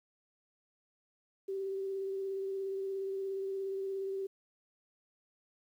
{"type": "tone with vibrato", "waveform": "sine", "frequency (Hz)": 388, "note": "G4", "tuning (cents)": -18, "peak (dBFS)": -34, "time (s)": [1.48, 4.27], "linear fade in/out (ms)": 10, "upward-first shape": "sine", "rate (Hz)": 17, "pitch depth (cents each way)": 17, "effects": ["11-bit"]}